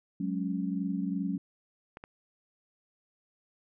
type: chord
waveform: sine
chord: F# suspended second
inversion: none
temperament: equal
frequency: 185 / 207.7 / 277.2 Hz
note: F#3 / G#3 / C#4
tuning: 0 / 0 / 0 cents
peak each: -32 / -35 / -34 dBFS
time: 0.2-1.38 s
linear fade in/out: 5 ms
type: clicks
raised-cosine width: 0.5 ms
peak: -28 dBFS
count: 2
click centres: 1.971 / 2.039 s
effects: none